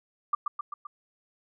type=tone with echo; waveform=sine; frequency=1181 Hz; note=D6; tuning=9 cents sharp; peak=-21 dBFS; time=0.33-0.35 s; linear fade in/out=5 ms; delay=130 ms; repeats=4; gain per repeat=-4 dB; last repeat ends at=0.87 s; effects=none